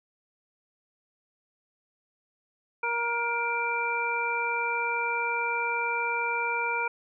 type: harmonic tone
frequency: 471.2 Hz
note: A#4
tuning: 19 cents sharp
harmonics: 1 / 2 / 3 / 5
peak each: -35 / -30 / -32 / -30 dBFS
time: 2.83-6.88 s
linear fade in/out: 5 ms
effects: none